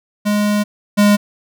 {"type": "tone pair in turn", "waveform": "square", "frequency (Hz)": [207.7, 205.9], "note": ["G#3", "G#3"], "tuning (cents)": [0, -15], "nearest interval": "unison", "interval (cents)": 15, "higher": "first", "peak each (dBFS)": [-14, -9], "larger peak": "second", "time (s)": [[0.25, 0.64], [0.97, 1.17]], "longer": "first", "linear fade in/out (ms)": 20, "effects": []}